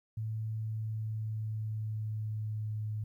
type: tone with pitch glide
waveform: sine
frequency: 110 to 107.3 Hz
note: A2 to A2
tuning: 0 to -43 cents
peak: -33 dBFS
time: 0.17-3.04 s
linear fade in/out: 5 ms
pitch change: -43 cents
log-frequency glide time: 0.54-2.92 s
effects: 12-bit